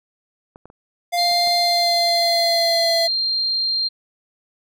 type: clicks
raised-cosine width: 1 ms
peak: -27 / -26 / -31 / -29 / -24 dBFS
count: 5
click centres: 0.559 / 0.656 / 0.701 / 1.315 / 1.474 s
type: tone with pitch glide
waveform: square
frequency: 698.5 to 670 Hz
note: F5 to E5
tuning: 0 to +28 cents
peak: -19 dBFS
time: 1.12-3.08 s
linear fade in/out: 20 ms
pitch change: -72 cents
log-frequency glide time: 1.57-2.94 s
type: tone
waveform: sine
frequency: 4186 Hz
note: C8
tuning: in tune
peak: -18 dBFS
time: 1.17-3.89 s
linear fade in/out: 20 ms
effects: none